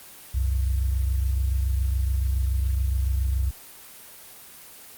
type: tone pair together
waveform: sine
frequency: 65.41 / 92.5 Hz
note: C2 / F#2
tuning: 0 / 0 cents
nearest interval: tritone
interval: 600 cents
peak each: -21 / -30 dBFS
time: 0.34-3.51 s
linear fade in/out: 10 ms
effects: white hiss -45 dBFS RMS until 4.97 s + Opus 24 kbps